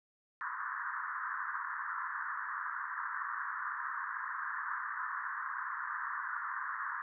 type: band-pass noise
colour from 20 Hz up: pink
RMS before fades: -39 dBFS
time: 0.41-7.02 s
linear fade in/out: 0 ms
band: 990 to 1800 Hz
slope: 96 dB/octave
effects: none